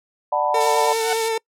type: chord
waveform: sine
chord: B minor seventh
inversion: first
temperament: just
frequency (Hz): 592.7 / 740.8 / 889 / 987.8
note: D5 / F#5 / A5 / B5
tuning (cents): +16 / +2 / +18 / 0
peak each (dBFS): -23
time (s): 0.32-0.93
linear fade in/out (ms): 5
type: tone with vibrato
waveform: 30% pulse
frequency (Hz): 449.2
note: A4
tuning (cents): +36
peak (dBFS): -17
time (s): 0.54-1.38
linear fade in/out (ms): 5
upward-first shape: triangle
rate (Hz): 9.7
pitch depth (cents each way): 25
type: high-pass noise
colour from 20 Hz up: pink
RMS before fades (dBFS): -30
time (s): 0.6-1.29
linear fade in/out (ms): 10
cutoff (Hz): 3500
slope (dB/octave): 24
type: tone with exponential growth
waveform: sawtooth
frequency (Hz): 741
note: F#5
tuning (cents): +2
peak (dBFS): -15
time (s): 0.89-1.13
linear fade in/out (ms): 1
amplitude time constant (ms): 51
effects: noise-tail reverb RT60 0.1 s tail -26 dB re dry + low-pass 11000 Hz 12 dB/octave